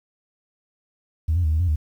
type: tone with pitch steps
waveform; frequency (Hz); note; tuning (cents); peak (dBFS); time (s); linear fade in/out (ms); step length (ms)
sine; 79.5 / 87.8 / 77.4 / 78.7 / 88.7 / 76.4; D#2 / F2 / D#2 / D#2 / F2 / D#2; +38 / +10 / -9 / +20 / +27 / -31; -16; 1.28-1.76; 10; 80
effects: tanh soft clip ceiling -14 dBFS + 9-bit